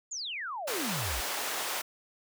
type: exponential sweep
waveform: sine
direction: down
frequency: 7310 to 49.8 Hz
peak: -34 dBFS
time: 0.11-1.21 s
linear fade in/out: 10 ms
type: high-pass noise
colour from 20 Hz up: pink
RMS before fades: -34 dBFS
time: 0.67-1.82 s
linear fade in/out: 10 ms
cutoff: 600 Hz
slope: 12 dB/octave
effects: none